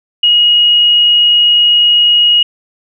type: tone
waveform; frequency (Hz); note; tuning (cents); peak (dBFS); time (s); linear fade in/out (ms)
sine; 2888; F#7; -43; -5; 0.23-2.43; 5
effects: none